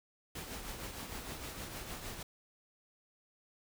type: noise with tremolo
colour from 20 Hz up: pink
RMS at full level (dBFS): -42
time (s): 0.35-2.23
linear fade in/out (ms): 5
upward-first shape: triangle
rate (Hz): 6.5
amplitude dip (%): 50
effects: none